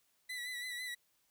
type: tone with vibrato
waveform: 30% pulse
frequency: 1975.5 Hz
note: B6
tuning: in tune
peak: -37 dBFS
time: 0.29-0.95 s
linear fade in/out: 10 ms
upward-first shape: sine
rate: 6 Hz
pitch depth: 41 cents each way
effects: white hiss -75 dBFS RMS until 1.3 s